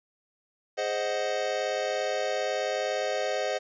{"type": "chord", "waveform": "square", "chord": "Ab dominant seventh", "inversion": "none", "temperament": "equal", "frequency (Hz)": [415.3, 523.3, 622.3, 740], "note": ["Ab4", "C5", "Eb5", "Gb5"], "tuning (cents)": [0, 0, 0, 0], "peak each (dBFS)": [-36, -32, -32, -35], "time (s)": [0.77, 3.59], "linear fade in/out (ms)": 20, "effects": ["resampled to 16000 Hz", "10-bit"]}